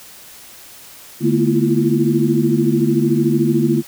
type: tone cluster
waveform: sine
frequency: 147.1 / 220 / 240.8 / 331.7 / 345.2 Hz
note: D3 / A3 / B3 / E4 / F4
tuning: +3 / 0 / -44 / +11 / -20 cents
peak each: -19 dBFS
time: 1.2-3.83 s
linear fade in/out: 50 ms
effects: white hiss -40 dBFS RMS until 3.87 s